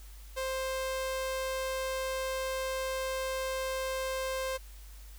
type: tone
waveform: sawtooth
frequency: 525 Hz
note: C5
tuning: 6 cents sharp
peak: -28 dBFS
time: 0.36-4.58 s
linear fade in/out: 20 ms
effects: added 50 Hz sine -46 dBFS peak until 5.18 s + white hiss -57 dBFS RMS until 5.18 s